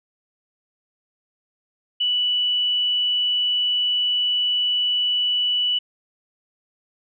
sine tone, 2960 Hz, F#7, in tune, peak -18 dBFS, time 2-5.79 s, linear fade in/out 10 ms, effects none

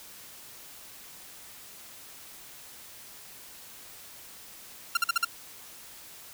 sawtooth tone bursts, 1382 Hz, F6, 19 cents flat, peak -18 dBFS, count 5, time 4.95-5.248 s, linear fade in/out 5 ms, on 22 ms, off 47 ms, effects white hiss -48 dBFS RMS until 6.33 s

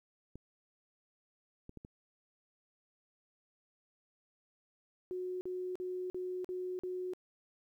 clicks, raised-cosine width 3 ms, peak -35 dBFS, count 4, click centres 0.356 / 1.694 / 1.773 / 1.849 s
sine tone bursts, 365.7 Hz, F#4, 20 cents flat, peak -36 dBFS, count 6, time 5.11-7.135 s, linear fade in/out 0 ms, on 300 ms, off 45 ms
effects 12-bit

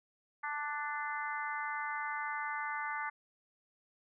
harmonic tone with a mistuned harmonic, 293.7 Hz, D4, in tune, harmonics 3 / 4 / 5 / 6 / 7, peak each -40 / -41 / -42 / -43 / -43 dBFS, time 0.43-3.1 s, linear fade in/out 10 ms, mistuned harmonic 5, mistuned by +16 cents, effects none

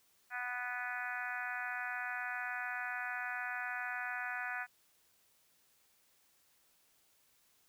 harmonic tone, 246.9 Hz, B3, in tune, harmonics 3 / 4 / 5 / 6 / 7 / 8 / 9 / 10, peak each -45 / -50 / -49 / -41 / -43 / -47 / -53 / -49 dBFS, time 0.3-4.67 s, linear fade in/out 50 ms, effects white hiss -71 dBFS RMS until 7.68 s

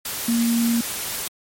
sine tone in noise, 233.1 Hz, A#3, in tune, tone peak -17 dBFS, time 0.28-0.81 s, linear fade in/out 5 ms, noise white, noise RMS -28 dBFS, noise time 0.05-1.28 s, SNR +8 dB, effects MP3 64 kbps

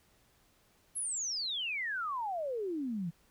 sine exponential sweep, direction down, 11270 to 158.7 Hz, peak -33 dBFS, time 0.95-3.11 s, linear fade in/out 20 ms, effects pink hiss -68 dBFS RMS until 3.3 s

